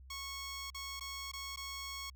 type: tone with dropouts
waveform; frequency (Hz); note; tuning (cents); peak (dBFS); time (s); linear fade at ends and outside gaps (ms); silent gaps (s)
10% pulse; 1100; C#6; -14; -33; 0.1-2.1; 5; 0.703-0.745 / 0.997-1.008 / 1.317-1.334 / 1.561-1.572
effects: added 65 Hz sine -52 dBFS peak until 2.15 s